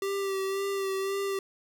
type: tone with vibrato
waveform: square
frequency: 390.5 Hz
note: G4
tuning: 7 cents flat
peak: -29 dBFS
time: 0.02-1.39 s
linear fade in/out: 2 ms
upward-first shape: sine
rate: 1.9 Hz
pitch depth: 26 cents each way
effects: none